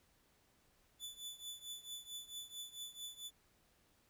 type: tone with tremolo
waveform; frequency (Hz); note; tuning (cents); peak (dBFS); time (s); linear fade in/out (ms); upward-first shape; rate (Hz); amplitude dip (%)
sawtooth; 3479; A7; -20; -40; 0.99-3.31; 50; triangle; 4.5; 90
effects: pink hiss -73 dBFS RMS until 4.09 s